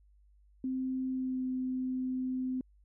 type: tone with pitch glide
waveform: sine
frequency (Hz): 260 to 257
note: C4 to C4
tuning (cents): -11 to -31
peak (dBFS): -31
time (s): 0.64-2.61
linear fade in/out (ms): 2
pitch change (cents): -20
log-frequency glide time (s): 1.1-1.44
effects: added 50 Hz sine -60 dBFS peak until 2.84 s